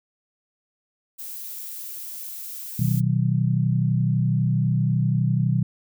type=noise; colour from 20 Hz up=violet; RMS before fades=-35 dBFS; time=1.18-3.01 s; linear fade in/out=20 ms
type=chord; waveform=sine; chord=B major; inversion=none; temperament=equal with one note detuned; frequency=123.47 / 155.56 / 187.36 Hz; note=B2 / D#3 / F#3; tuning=0 / 0 / +22 cents; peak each=-21 / -23 / -25 dBFS; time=2.79-5.63 s; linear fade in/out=5 ms
effects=none